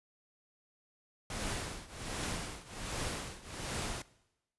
pink noise with tremolo, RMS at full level -36 dBFS, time 1.3-4.02 s, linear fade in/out 2 ms, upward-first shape triangle, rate 1.3 Hz, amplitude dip 90%, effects noise-tail reverb RT60 0.9 s tail -20 dB re dry + resampled to 24000 Hz

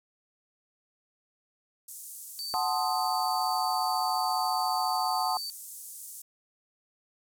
pink band-pass noise, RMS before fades -44 dBFS, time 1.88-6.22 s, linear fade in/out 5 ms, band 7700 to 14000 Hz, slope 24 dB/octave
sine tone, 4570 Hz, D8, 48 cents flat, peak -34 dBFS, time 2.39-5.5 s, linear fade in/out 0 ms
sine chord, F# diminished seventh, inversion none, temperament equal with one note detuned, 740 / 874.4 / 1046.5 / 1244.5 Hz, F#5 / A5 / C6 / Eb6, 0 / -11 / 0 / 0 cents, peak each -30 / -31 / -33 / -35 dBFS, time 2.54-5.37 s, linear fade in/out 0 ms
effects none

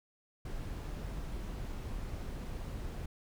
brown noise, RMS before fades -40 dBFS, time 0.45-3.06 s, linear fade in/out 5 ms, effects none

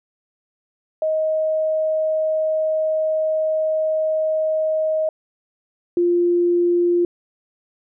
sine tone pair in turn, 628 / 348.9 Hz, D#5 / F4, +16 / -2 cents, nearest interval minor seventh, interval 1018 cents, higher first, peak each -17 / -14 dBFS, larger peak second, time 1.02-5.09 / 5.97-7.05 s, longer first, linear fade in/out 2 ms, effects none

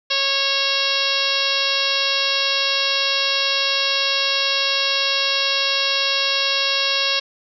harmonic tone, 549 Hz, C#5, 17 cents flat, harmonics 1 / 2 / 3 / 4 / 5 / 6 / 7 / 8 / 9 / 10, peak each -29 / -29 / -29 / -30 / -24 / -25 / -24 / -26 / -28 / -27 dBFS, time 0.1-7.2 s, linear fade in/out 10 ms, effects none

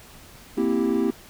triangle chord, C dominant seventh, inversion third, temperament equal, 233.1 / 261.6 / 329.6 / 392 Hz, Bb3 / C4 / E4 / G4, 0 / 0 / 0 / 0 cents, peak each -23 dBFS, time 0.57-1.11 s, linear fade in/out 10 ms, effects tanh soft clip ceiling -9 dBFS + pink hiss -47 dBFS RMS until 1.29 s

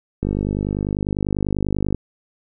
click train, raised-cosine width 3 ms, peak -9 dBFS, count 87, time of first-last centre 0.23-1.947 s, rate 50.1 Hz, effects none

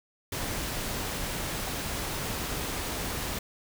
pink noise, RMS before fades -33 dBFS, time 0.32-3.39 s, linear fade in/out 5 ms, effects none

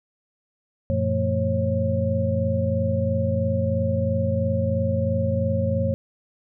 sine tone cluster, 93.7 / 116.7 / 172.8 / 223.9 / 543 Hz, F#2 / A#2 / F3 / A3 / C#5, +22 / +2 / -18 / +30 / -36 cents, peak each -24 / -27 / -30 / -28 / -25 dBFS, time 0.9-5.94 s, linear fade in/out 0 ms, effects none

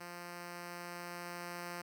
5% pulse tone with level ramp, 174.61 Hz, F3, in tune, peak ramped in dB -34 to -30 dBFS, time 0-1.82 s, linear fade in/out 10 ms, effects none

